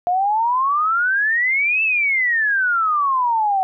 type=exponential two-way sweep; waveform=sine; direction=up then down; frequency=698.5 to 2665 to 746 Hz; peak=-15 dBFS; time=0.07-3.63 s; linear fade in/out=0 ms; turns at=1.83 s; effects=none